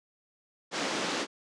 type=band-pass noise; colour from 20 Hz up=pink; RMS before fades=-32 dBFS; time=0.71-1.27 s; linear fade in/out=50 ms; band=220 to 6600 Hz; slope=24 dB/octave; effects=resampled to 24000 Hz